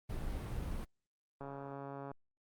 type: noise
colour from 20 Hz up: brown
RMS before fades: -39 dBFS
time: 0.09-0.85 s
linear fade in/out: 10 ms
type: click train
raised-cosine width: 1 ms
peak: -32 dBFS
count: 99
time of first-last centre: 1.41-2.115 s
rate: 139 Hz
effects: Opus 32 kbps